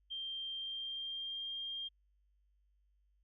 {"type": "tone with pitch glide", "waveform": "sine", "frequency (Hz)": [3170, 3205], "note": ["G7", "G7"], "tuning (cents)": [19, 38], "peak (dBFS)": -39, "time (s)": [0.1, 1.89], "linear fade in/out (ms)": 20, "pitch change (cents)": 19, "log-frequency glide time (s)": [0.53, 1.53], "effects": ["added 50 Hz sine -70 dBFS peak until 3.23 s"]}